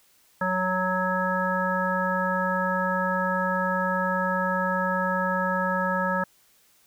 harmonic tone, 185 Hz, F#3, in tune, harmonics 1 / 3 / 5 / 7 / 9, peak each -29 / -29 / -29 / -29 / -29 dBFS, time 0.41-6.24 s, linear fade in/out 5 ms, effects white hiss -61 dBFS RMS until 6.86 s

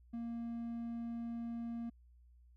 triangle tone, 233.1 Hz, A#3, in tune, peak -37 dBFS, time 0.13-1.9 s, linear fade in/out 10 ms, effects added 60 Hz sine -60 dBFS peak until 2.56 s

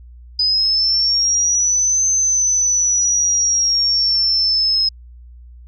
sine linear two-way sweep, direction up then down, 4973 to 6220 to 5130 Hz, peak -13 dBFS, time 0.39-4.89 s, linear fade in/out 5 ms, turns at 2.07 s, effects added 60 Hz sine -37 dBFS peak until 5.67 s

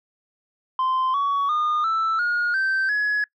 sine tone with pitch steps, 1038 / 1125.4 / 1220.2 / 1323 / 1434.4 / 1555.2 / 1686.2 Hz, C6 / C#6 / D#6 / E6 / F6 / G6 / G#6, -14 / +26 / -34 / +6 / +46 / -14 / +26 cents, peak -17 dBFS, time 0.79-3.24 s, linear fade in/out 2 ms, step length 350 ms, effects noise-tail reverb RT60 0.1 s tail -25 dB re dry + tanh soft clip ceiling -18 dBFS

